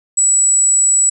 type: tone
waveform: sine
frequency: 7860 Hz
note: B8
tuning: 9 cents flat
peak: -9 dBFS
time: 0.17-1.1 s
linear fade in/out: 10 ms
effects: none